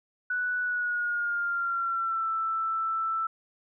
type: tone with pitch glide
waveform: sine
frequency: 1480 to 1326.2 Hz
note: F#6 to E6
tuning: 0 to +10 cents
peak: -26 dBFS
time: 0.3-3.27 s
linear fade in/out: 5 ms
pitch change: -190 cents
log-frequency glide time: 0.61-2.3 s
effects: none